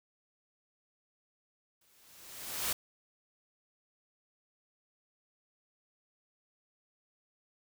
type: noise with exponential growth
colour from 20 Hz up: white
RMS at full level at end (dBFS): -31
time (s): 1.81-2.73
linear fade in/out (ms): 5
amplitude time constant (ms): 200
effects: none